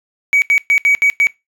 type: tone bursts at uneven times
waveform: triangle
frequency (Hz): 2265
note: C#7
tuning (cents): +37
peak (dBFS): -6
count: 6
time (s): 0.33-0.42 / 0.5-0.58 / 0.7-0.78 / 0.85-0.95 / 1.02-1.1 / 1.2-1.27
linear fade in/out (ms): 0
effects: noise-tail reverb RT60 0.2 s tail -21 dB re dry + tanh soft clip ceiling -4 dBFS